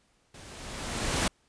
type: noise with level ramp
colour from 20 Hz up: pink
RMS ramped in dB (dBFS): -49 to -25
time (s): 0.34-1.28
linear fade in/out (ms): 5
effects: pink hiss -68 dBFS RMS until 1.48 s + resampled to 22050 Hz